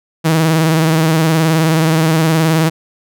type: tone with vibrato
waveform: sawtooth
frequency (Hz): 160.2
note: E3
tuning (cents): -49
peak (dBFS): -6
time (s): 0.24-2.7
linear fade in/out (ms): 20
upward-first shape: sine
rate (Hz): 19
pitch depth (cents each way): 52
effects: none